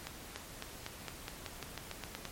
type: accelerating click train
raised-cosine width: 0.2 ms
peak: -22 dBFS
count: 13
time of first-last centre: 0.07-2.253 s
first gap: 290 ms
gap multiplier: 0.91
effects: pink hiss -49 dBFS RMS until 2.31 s + MP3 64 kbps